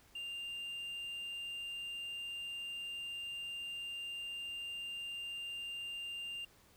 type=tone; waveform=triangle; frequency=2794 Hz; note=F7; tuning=in tune; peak=-39 dBFS; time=0.15-6.45 s; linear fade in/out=5 ms; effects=pink hiss -65 dBFS RMS until 6.76 s